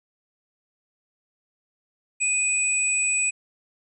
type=tone pair together; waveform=sine; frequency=2489 / 7902 Hz; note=D#7 / B8; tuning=0 / 0 cents; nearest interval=octave + minor sixth; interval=2000 cents; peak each=-23 / -23 dBFS; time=2.2-3.31 s; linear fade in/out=20 ms; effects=none

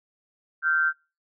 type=tone pair together; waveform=sine; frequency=1390 / 1549.6 Hz; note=F6 / G6; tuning=-9 / -20 cents; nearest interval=major second; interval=189 cents; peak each=-23 / -22 dBFS; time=0.62-0.93 s; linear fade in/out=50 ms; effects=noise-tail reverb RT60 0.3 s tail -24 dB re dry

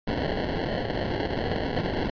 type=noise with sample-and-hold; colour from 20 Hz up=white; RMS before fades=-28 dBFS; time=0.07-2.1 s; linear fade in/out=5 ms; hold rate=1225 Hz; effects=resampled to 11025 Hz

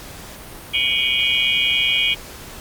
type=tone cluster; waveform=sine; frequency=2259 / 2445 / 2912 / 3171 / 3301 Hz; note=C#7 / D#7 / F#7 / G7 / G#7; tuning=+32 / -31 / -28 / +19 / -11 cents; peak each=-22 dBFS; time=0.73-2.15 s; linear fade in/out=20 ms; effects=pink hiss -37 dBFS RMS until 2.6 s + Opus 48 kbps

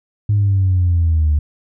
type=linear sweep; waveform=sine; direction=down; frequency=105.1 to 73.1 Hz; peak=-10 dBFS; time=0.29-1.39 s; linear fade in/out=5 ms; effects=tanh soft clip ceiling -8 dBFS

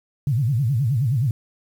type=tone with vibrato; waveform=sine; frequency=126.5 Hz; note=B2; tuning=42 cents sharp; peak=-17 dBFS; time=0.27-1.31 s; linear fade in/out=2 ms; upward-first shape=sine; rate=9.5 Hz; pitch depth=270 cents each way; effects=8-bit

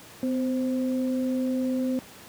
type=tone pair together; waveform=sine; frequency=254.6 / 523.3 Hz; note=C4 / C5; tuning=-47 / 0 cents; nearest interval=octave; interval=1247 cents; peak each=-24 / -32 dBFS; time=0.23-1.99 s; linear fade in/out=0 ms; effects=pink hiss -47 dBFS RMS until 2.28 s + high-pass 100 Hz 12 dB/octave

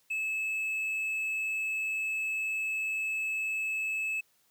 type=tone; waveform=triangle; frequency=2601 Hz; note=E7; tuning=24 cents flat; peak=-28 dBFS; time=0.1-4.21 s; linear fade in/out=10 ms; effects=white hiss -69 dBFS RMS until 4.5 s + high-pass 60 Hz 12 dB/octave

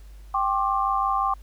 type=chord; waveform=sine; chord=G suspended fourth; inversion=none; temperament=equal with one note detuned; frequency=784 / 1069.1 / 1174.7 Hz; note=G5 / C6 / D6; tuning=0 / +37 / 0 cents; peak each=-25 dBFS; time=0.34-1.34 s; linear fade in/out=5 ms; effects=added 50 Hz sine -41 dBFS peak until 1.42 s + pink hiss -59 dBFS RMS until 1.42 s

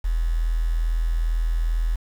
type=tone with quantisation; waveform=sine; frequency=41.16 Hz; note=E1; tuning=2 cents flat; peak=-19 dBFS; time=0.04-1.96 s; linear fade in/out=10 ms; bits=7; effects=none

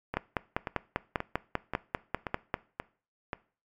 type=two click trains; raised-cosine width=0.5 ms; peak=-17 / -12 dBFS; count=7 / 13; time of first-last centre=0.14-3.331 / 0.17-2.542 s; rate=1.88 / 5.06 Hz; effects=noise-tail reverb RT60 0.4 s tail -20 dB re dry + MP3 96 kbps

